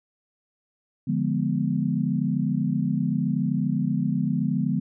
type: chord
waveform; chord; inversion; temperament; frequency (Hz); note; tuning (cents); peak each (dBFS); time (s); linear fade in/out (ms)
sine; D diminished seventh; none; equal; 146.83 / 174.61 / 207.7 / 246.9; D3 / F3 / Ab3 / Cb4; 0 / 0 / 0 / 0; -27; 1.07-4.8; 10
effects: none